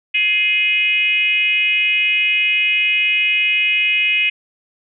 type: tone with frequency modulation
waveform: sine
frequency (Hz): 2511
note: D#7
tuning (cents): +15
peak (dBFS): -13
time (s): 0.14-4.3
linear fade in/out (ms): 10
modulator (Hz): 403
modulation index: 0.8
effects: none